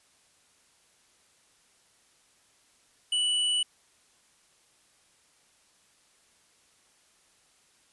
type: tone with hard clipping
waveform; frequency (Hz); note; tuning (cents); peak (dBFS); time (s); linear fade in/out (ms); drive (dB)
sine; 2960; F#7; 0; -25; 3.12-3.63; 5; 17
effects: white hiss -64 dBFS RMS until 7.92 s + resampled to 24000 Hz